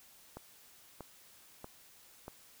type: click train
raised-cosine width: 1 ms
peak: -30 dBFS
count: 4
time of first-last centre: 0.37-2.281 s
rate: 1.57 Hz
effects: white hiss -60 dBFS RMS until 2.6 s